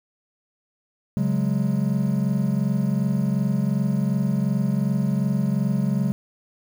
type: chord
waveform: triangle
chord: C# suspended fourth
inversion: none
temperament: equal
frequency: 138.59 / 185 / 207.7 Hz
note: C#3 / F#3 / G#3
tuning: 0 / 0 / 0 cents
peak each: -22 dBFS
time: 1.17-6.12 s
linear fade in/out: 0 ms
effects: 8-bit